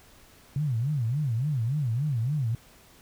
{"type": "tone with vibrato", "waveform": "sine", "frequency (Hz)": 130.81, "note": "C3", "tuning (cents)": 0, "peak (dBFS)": -24, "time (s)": [0.56, 2.55], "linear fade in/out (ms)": 2, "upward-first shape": "sine", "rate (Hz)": 3.5, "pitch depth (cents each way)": 280, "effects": ["pink hiss -55 dBFS RMS until 3.01 s"]}